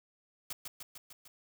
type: noise with echo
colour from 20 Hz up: white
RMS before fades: -39 dBFS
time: 0.5-0.53 s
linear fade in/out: 5 ms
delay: 150 ms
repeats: 5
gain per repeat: -3 dB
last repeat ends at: 1.28 s
effects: none